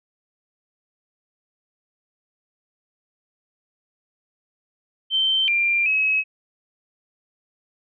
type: tone with pitch steps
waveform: sine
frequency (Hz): 3109 / 2382 / 2562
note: G7 / D7 / E7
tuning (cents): -15 / +24 / -50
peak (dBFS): -17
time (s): 5.1-6.24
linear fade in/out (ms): 50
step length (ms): 380
effects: none